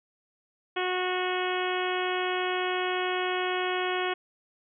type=harmonic tone; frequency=365.8 Hz; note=F#4; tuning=20 cents flat; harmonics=1 / 2 / 3 / 4 / 5 / 6 / 7 / 8 / 9; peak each=-30 / -33 / -35 / -36 / -37 / -38 / -38 / -39 / -40 dBFS; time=0.76-4.14 s; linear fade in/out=10 ms; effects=none